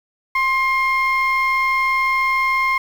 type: tone pair together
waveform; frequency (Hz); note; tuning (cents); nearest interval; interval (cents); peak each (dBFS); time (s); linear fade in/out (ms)
sine; 1056 / 2129; C6 / C7; +16 / +30; octave; 1214; -16; 0.35-2.78; 5
effects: tanh soft clip ceiling -12 dBFS + 7-bit